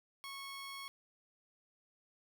15% pulse tone, 1100 Hz, C#6, 14 cents flat, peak -38 dBFS, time 0.24-0.88 s, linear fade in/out 0 ms, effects none

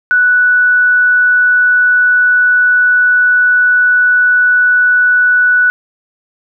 sine tone, 1480 Hz, F#6, in tune, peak -6 dBFS, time 0.11-5.7 s, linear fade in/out 0 ms, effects none

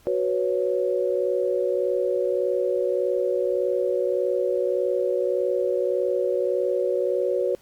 sine chord, F# suspended fourth, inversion none, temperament just, 370 / 493.3 / 555 Hz, F#4 / B4 / C#5, 0 / -2 / +2 cents, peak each -25 dBFS, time 0.07-7.55 s, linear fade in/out 0 ms, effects pink hiss -57 dBFS RMS until 7.61 s + Opus 48 kbps

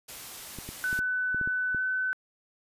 white noise, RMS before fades -42 dBFS, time 0.08-1 s, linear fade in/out 10 ms
clicks, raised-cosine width 3 ms, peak -26 dBFS, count 8, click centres 0.587 / 0.69 / 0.929 / 0.99 / 1.346 / 1.413 / 1.475 / 1.747 s
sine tone with pitch glide, 1500 to 1513.1 Hz, F#6 to F#6, +23 to +38 cents, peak -26 dBFS, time 0.84-2.13 s, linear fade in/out 0 ms, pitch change +15 cents, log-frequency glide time 1.75-1.81 s
effects resampled to 32000 Hz

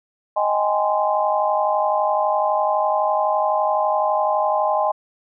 sine chord, Ab major seventh, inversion second, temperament just, 623 / 778.7 / 830.6 / 1038.3 Hz, Eb5 / G5 / Ab5 / C6, +2 / -12 / 0 / -14 cents, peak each -21 / -25 / -21 / -23 dBFS, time 0.36-4.92 s, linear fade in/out 10 ms, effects none

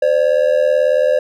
triangle ring-modulated tone, 554.4 Hz, C#5, in tune, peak -6 dBFS, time 0.02-1.19 s, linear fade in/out 5 ms, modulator 39.2 Hz, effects none

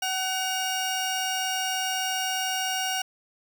25% pulse tone pair together, 752.7 / 2842 Hz, F#5 / F7, +29 / +30 cents, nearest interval octave + major seventh, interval 2301 cents, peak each -25 dBFS, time 0.02-3.02 s, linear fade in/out 5 ms, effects none

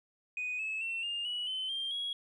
sine tone with pitch steps, 2489 / 2593 / 2702 / 2815 / 2933 / 3055 / 3183 / 3317 Hz, D#7 / E7 / E7 / F7 / F#7 / G7 / G7 / G#7, 0 / -29 / +42 / +13 / -16 / -45 / +26 / -3 cents, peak -32 dBFS, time 0.37-2.13 s, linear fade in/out 2 ms, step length 220 ms, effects tanh soft clip ceiling -30 dBFS

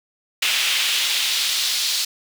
brown noise with high-pass filter sweep, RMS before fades -21 dBFS, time 0.42-2.05 s, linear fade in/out 5 ms, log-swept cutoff 2700 to 4300 Hz, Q 1.9, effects none

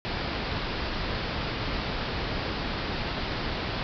pink low-pass noise, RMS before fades -31 dBFS, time 0.05-3.83 s, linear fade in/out 0 ms, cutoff 5100 Hz, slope 96 dB/octave, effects none

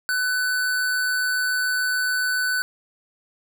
square tone with amplitude modulation, 1500 Hz, F#6, 23 cents sharp, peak -20 dBFS, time 0.09-2.62 s, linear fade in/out 0 ms, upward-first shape sine, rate 147 Hz, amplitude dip 30%, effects none

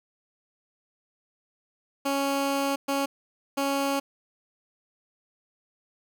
15% pulse tone bursts at uneven times, 277.2 Hz, C#4, in tune, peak -18 dBFS, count 3, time 2.05-2.76 / 2.88-3.06 / 3.57-4 s, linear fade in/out 10 ms, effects none

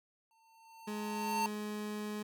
square tone with exponential growth, 902 Hz, A5, 43 cents sharp, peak -30 dBFS, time 0.31-1.46 s, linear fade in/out 1 ms, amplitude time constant 250 ms
30% pulse tone, 210.3 Hz, G#3, 22 cents sharp, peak -35 dBFS, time 0.87-2.23 s, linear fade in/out 10 ms
effects none

